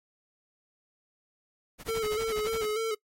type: noise with tremolo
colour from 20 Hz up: pink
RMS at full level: -38 dBFS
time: 1.78-2.72 s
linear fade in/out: 50 ms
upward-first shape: sine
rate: 12 Hz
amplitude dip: 100%
type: tone with vibrato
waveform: square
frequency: 437.1 Hz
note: A4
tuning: 11 cents flat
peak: -28 dBFS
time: 1.88-2.95 s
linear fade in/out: 10 ms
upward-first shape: square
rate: 3.4 Hz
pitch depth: 47 cents each way
effects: noise-tail reverb RT60 0.1 s tail -24 dB re dry + MP3 64 kbps